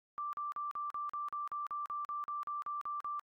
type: tone bursts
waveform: sine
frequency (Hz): 1175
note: D6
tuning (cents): +1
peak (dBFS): -36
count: 16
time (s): 0.18-3.195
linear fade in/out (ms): 0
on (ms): 150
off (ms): 41
effects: Opus 48 kbps